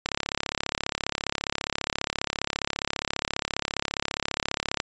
click train, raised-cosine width 0.2 ms, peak -8 dBFS, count 166, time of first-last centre 0.06-4.801 s, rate 34.8 Hz, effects resampled to 16000 Hz

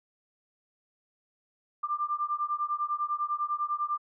sine beating tone pair, 1186 / 1196 Hz, D6 / D6, +17 / +31 cents, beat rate 10 Hz, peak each -31 dBFS, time 1.83-3.98 s, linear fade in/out 10 ms, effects none

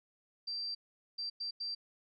sine tone bursts at uneven times, 4699 Hz, D8, in tune, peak -36 dBFS, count 4, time 0.47-0.75 / 1.18-1.3 / 1.4-1.51 / 1.6-1.75 s, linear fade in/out 10 ms, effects none

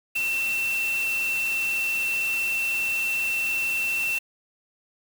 sine tone in noise, 2692 Hz, E7, 36 cents sharp, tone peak -23 dBFS, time 0.15-4.19 s, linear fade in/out 10 ms, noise white, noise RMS -36 dBFS, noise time 0.15-4.19 s, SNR +10 dB, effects none

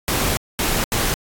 pink noise bursts at uneven times, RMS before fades -20 dBFS, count 3, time 0.08-0.37 / 0.59-0.84 / 0.92-1.14 s, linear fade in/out 0 ms, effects AAC 64 kbps

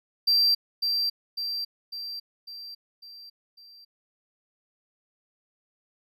triangle tone with echo, 4708 Hz, D8, 3 cents sharp, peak -17 dBFS, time 0.27-0.55 s, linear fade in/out 10 ms, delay 550 ms, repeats 6, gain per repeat -5 dB, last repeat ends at 3.85 s, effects none

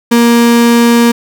35% pulse tone, 235.3 Hz, A#3, 16 cents sharp, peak -3 dBFS, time 0.11-1.12 s, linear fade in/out 10 ms, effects none

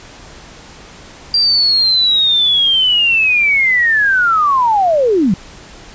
sine linear sweep, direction down, 4756 to 166.6 Hz, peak -9 dBFS, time 1.34-5.34 s, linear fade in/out 2 ms, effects pink hiss -37 dBFS RMS until 5.94 s + resampled to 16000 Hz

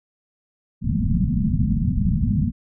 white low-pass noise, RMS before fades -20 dBFS, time 0.81-2.52 s, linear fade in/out 50 ms, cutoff 240 Hz, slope 96 dB/octave, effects none

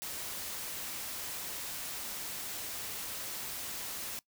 white noise, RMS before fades -40 dBFS, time 0.02-4.19 s, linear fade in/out 0 ms, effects noise-tail reverb RT60 0.1 s tail -21 dB re dry

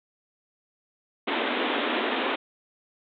pink band-pass noise, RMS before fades -27 dBFS, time 1.27-2.36 s, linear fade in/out 10 ms, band 230 to 3700 Hz, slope 96 dB/octave, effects none

